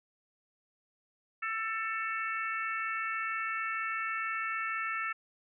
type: harmonic tone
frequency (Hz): 444.2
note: A4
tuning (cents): +16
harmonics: 3 / 4 / 5 / 6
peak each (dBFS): -35 / -37 / -39 / -41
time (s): 1.42-5.13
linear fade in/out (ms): 10
effects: none